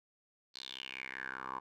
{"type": "tone with band-pass filter sweep", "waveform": "10% pulse", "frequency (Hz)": 65.3, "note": "C2", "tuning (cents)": -3, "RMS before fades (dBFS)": -44, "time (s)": [0.54, 1.6], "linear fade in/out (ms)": 20, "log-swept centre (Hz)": [4400, 1000], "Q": 6.2, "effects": []}